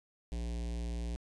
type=tone with notch filter; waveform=square; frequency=58.27 Hz; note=A#1; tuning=in tune; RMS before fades=-37 dBFS; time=0.32-1.16 s; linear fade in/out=0 ms; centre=1300 Hz; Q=0.72; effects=resampled to 22050 Hz